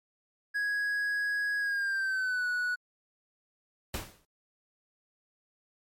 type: tone with pitch glide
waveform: triangle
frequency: 1661.2 to 1471.4 Hz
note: G#6 to F#6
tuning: 0 to -10 cents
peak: -26 dBFS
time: 0.54-2.76 s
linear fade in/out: 20 ms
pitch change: -210 cents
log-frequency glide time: 1.59-2.47 s
type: noise with exponential decay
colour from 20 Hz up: pink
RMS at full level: -32 dBFS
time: 3.94-4.25 s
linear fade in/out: 1 ms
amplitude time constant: 66 ms
effects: MP3 64 kbps

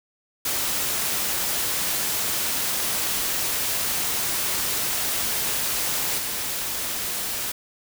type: noise with level steps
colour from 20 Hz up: white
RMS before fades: -25 / -28 dBFS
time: 0.45-7.52 s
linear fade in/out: 5 ms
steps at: 6.18 s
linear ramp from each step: 5 ms
effects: none

